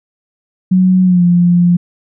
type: tone with pitch glide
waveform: sine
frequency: 185 to 175.02 Hz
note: F#3 to F3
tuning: 0 to +4 cents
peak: -6 dBFS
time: 0.71-1.77 s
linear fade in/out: 10 ms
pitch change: -96 cents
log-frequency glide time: 1.04-1.23 s
effects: none